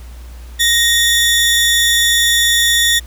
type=tone pair together; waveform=sawtooth; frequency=1864.7 / 3483 Hz; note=A#6 / A7; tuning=0 / -18 cents; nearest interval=major seventh; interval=1082 cents; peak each=-10 dBFS; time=0.59-3 s; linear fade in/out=20 ms; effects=added 60 Hz sine -30 dBFS peak until 3.06 s + pink hiss -44 dBFS RMS until 3.06 s